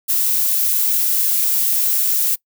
violet noise, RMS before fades -17 dBFS, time 0.08-2.36 s, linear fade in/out 20 ms, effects noise-tail reverb RT60 0.1 s tail -23 dB re dry

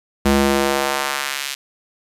square tone with high-pass filter sweep, 69.3 Hz, C#2, in tune, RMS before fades -19 dBFS, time 0.25-1.55 s, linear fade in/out 10 ms, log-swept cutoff 150 to 3000 Hz, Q 0.93, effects resampled to 32000 Hz + 7-bit

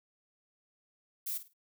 violet noise with echo, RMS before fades -36 dBFS, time 1.26-1.38 s, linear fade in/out 10 ms, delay 52 ms, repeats 3, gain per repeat -12 dB, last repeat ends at 1.536 s, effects none

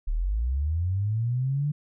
sine linear sweep, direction up, 33.58 to 150 Hz, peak -23 dBFS, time 0.07-1.72 s, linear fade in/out 10 ms, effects none

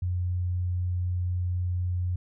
sine tone, 89.6 Hz, F2, 45 cents sharp, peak -25 dBFS, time 0.02-2.16 s, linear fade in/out 5 ms, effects none

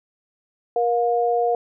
sine tone pair together, 473.8 / 709.9 Hz, A#4 / F5, +28 / +28 cents, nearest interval perfect fifth, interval 700 cents, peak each -20 dBFS, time 0.76-1.55 s, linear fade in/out 2 ms, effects none

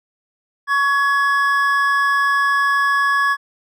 triangle tone pair together, 1118 / 1685.3 Hz, C#6 / G#6, +14 / +25 cents, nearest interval perfect fifth, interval 711 cents, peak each -15 dBFS, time 0.67-3.37 s, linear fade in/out 50 ms, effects none

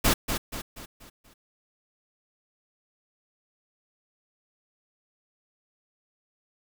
pink noise with echo, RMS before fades -21 dBFS, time 0.04-0.14 s, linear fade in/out 10 ms, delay 240 ms, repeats 5, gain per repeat -7 dB, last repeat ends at 1.34 s, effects none

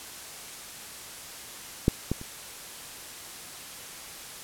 clicks, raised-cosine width 3 ms, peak -6 / -13 / -27 dBFS, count 3, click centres 1.881 / 2.116 / 2.214 s, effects white hiss -42 dBFS RMS until 4.43 s + low-pass 12000 Hz 12 dB/octave

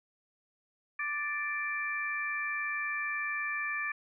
harmonic tone, 587.3 Hz, D5, in tune, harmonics 2 / 3 / 4, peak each -39 / -34 / -36 dBFS, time 0.99-3.92 s, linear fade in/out 5 ms, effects none

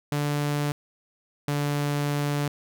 sawtooth tone pair in turn, 146.1 / 145.09 Hz, D3 / D3, -9 / -21 cents, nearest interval unison, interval 12 cents, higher first, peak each -20 dBFS, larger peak neither, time 0.12-0.72 / 1.48-2.48 s, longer second, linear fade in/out 2 ms, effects none

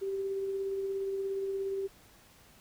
sine tone with tremolo, 390.1 Hz, G4, 8 cents flat, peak -30 dBFS, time 0.01-1.88 s, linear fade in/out 20 ms, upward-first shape sine, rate 17 Hz, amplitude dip 25%, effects pink hiss -59 dBFS RMS until 2.6 s

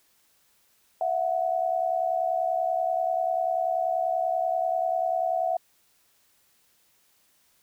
sine tone pair together, 664.7 / 735 Hz, E5 / F#5, +14 / -12 cents, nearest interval major second, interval 174 cents, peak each -26 dBFS, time 1.01-5.57 s, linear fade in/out 2 ms, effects white hiss -65 dBFS RMS until 7.62 s

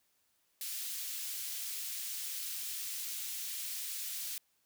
white high-pass noise, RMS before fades -40 dBFS, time 0.61-4.38 s, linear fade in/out 2 ms, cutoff 2800 Hz, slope 12 dB/octave, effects white hiss -75 dBFS RMS until 4.65 s

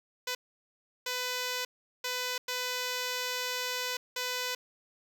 5% pulse tone bursts at uneven times, 500 Hz, B4, 21 cents sharp, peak -20 dBFS, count 5, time 0.27-0.35 / 1.06-1.65 / 2.04-2.38 / 2.48-3.97 / 4.16-4.55 s, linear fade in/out 5 ms, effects none

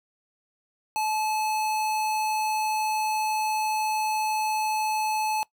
square tone, 863 Hz, A5, 34 cents flat, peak -25 dBFS, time 0.96-5.43 s, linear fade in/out 0 ms, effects noise-tail reverb RT60 0.1 s tail -21 dB re dry

